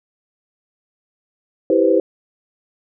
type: chord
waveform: sine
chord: C major seventh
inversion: first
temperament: just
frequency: 327 / 392.4 / 490.5 / 523.3 Hz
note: E4 / G4 / B4 / C5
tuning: -14 / +2 / -12 / 0 cents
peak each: -17 dBFS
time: 1.7-2 s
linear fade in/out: 2 ms
effects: none